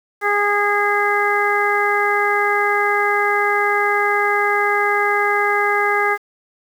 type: harmonic tone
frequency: 410.4 Hz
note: G#4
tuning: 21 cents flat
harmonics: 1 / 2 / 3 / 4 / 5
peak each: -21 / -21 / -21 / -21 / -21 dBFS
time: 0.21-6.18 s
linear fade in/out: 50 ms
effects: 7-bit